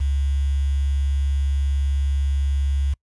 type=tone with quantisation; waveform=sine; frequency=69.4 Hz; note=C#2; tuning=3 cents sharp; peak=-18 dBFS; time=0-2.94 s; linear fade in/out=10 ms; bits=7; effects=noise-tail reverb RT60 0.1 s tail -26 dB re dry + resampled to 24000 Hz